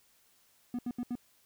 triangle tone bursts, 243.9 Hz, B3, 21 cents flat, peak -30 dBFS, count 4, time 0.74-1.154 s, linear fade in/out 2 ms, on 48 ms, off 74 ms, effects white hiss -67 dBFS RMS until 1.45 s

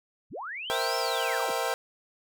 sine linear two-way sweep, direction up then down, 40.79 to 5390 to 40.79 Hz, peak -34 dBFS, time 0.3-1.52 s, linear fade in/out 50 ms, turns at 0.97 s
25% pulse chord, C dominant seventh, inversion third, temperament equal, 466.2 / 523.3 / 659.3 / 784 Hz, Bb4 / C5 / E5 / G5, 0 / 0 / 0 / 0 cents, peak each -29 dBFS, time 0.7-1.74 s, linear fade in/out 0 ms
effects none

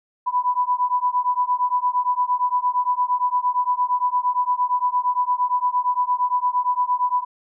sine beating tone pair, 987.8 / 996.5 Hz, B5 / B5, 0 / +15 cents, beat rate 8.7 Hz, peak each -21 dBFS, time 0.26-7.25 s, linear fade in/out 20 ms, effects none

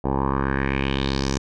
10% pulse tone with low-pass filter sweep, 67.7 Hz, C#2, 40 cents flat, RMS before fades -23 dBFS, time 0.04-1.38 s, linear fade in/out 5 ms, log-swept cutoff 720 to 6500 Hz, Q 3.5, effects none

